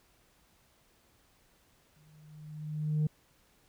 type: tone with exponential growth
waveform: sine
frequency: 152.6 Hz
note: D#3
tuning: 33 cents flat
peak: -22 dBFS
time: 1.96-3.07 s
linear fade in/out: 5 ms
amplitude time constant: 240 ms
effects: tanh soft clip ceiling -24 dBFS + pink hiss -67 dBFS RMS until 3.68 s

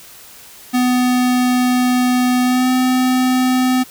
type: tone with pitch glide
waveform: square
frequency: 249.7 to 254.9 Hz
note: B3 to C4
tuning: +19 to -45 cents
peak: -13 dBFS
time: 0.73-3.84 s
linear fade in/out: 20 ms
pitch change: +36 cents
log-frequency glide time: 2.43-2.69 s
effects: white hiss -40 dBFS RMS until 3.9 s

